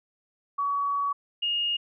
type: tone pair in turn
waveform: sine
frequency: 1131 / 2850 Hz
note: C#6 / F7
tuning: +34 / +34 cents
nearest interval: octave + major third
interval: 1600 cents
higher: second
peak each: -24 dBFS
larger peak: neither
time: 0.58-1.13 / 1.42-1.77 s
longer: first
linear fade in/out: 10 ms
effects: none